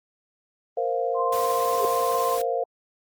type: chord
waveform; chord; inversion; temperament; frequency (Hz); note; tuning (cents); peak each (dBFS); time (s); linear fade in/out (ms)
sine; Bb suspended second; none; equal; 466.2 / 523.3 / 698.5; Bb4 / C5 / F5; 0 / 0 / 0; -27; 0.77-2.64; 5
type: tone with tremolo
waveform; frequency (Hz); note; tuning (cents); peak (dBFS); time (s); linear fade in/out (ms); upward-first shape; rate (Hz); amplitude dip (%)
sine; 1046.5; C6; 0; -23; 1.14-2.39; 50; triangle; 17; 35
type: noise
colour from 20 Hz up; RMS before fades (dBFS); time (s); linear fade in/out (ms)
white; -36; 1.32-2.42; 5
type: tone with exponential growth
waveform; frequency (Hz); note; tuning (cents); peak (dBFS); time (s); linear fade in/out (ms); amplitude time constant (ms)
sine; 419.4; G#4; +17; -19; 1.73-1.85; 1; 26
effects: Opus 24 kbps